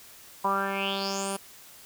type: tone with low-pass filter sweep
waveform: 10% pulse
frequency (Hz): 196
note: G3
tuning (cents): 0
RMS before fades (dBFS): -29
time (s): 0.44-1.37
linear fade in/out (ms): 10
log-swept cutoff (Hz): 970 to 11000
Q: 6.9
effects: white hiss -50 dBFS RMS until 1.85 s